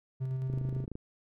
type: tone with tremolo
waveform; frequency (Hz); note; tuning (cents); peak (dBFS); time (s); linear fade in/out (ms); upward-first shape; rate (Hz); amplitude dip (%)
triangle; 130.81; C3; 0; -28; 0.2-0.86; 20; square; 9.1; 25
type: click train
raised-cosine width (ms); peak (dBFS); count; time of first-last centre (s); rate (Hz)
3; -27; 13; 0.5-0.955; 26.4
effects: none